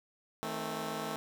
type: chord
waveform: 10% pulse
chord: A diminished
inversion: second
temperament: just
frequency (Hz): 158.4 / 220 / 264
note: Eb3 / A3 / C4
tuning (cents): +31 / 0 / +16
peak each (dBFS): -33 / -30 / -35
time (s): 0.43-1.16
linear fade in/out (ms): 0
effects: none